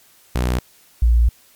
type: tone pair in turn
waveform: sawtooth / sine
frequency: 61.6 / 58.33 Hz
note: B1 / A#1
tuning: -4 / +2 cents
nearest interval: minor second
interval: 94 cents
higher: first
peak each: -13 / -10 dBFS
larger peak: second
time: 0.35-0.59 / 1.02-1.29 s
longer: second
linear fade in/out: 5 ms
effects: white hiss -52 dBFS RMS until 1.55 s + MP3 96 kbps